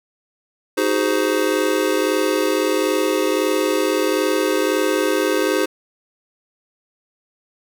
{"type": "chord", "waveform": "square", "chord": "Ab dominant seventh", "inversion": "second", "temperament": "just", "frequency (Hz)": [311.5, 373.8, 415.3, 519.1], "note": ["Eb4", "Gb4", "Ab4", "C5"], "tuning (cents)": [2, 18, 0, -14], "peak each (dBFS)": -23, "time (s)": [0.77, 5.66], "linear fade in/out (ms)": 10, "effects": []}